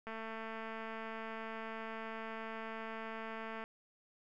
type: click train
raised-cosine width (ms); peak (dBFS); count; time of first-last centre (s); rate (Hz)
0.5; -30; 797; 0.07-3.64; 223
effects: none